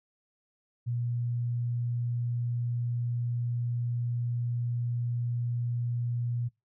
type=tone; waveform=sine; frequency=120 Hz; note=B2; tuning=49 cents flat; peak=-28 dBFS; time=0.86-6.49 s; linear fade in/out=20 ms; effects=noise-tail reverb RT60 0.2 s tail -22 dB re dry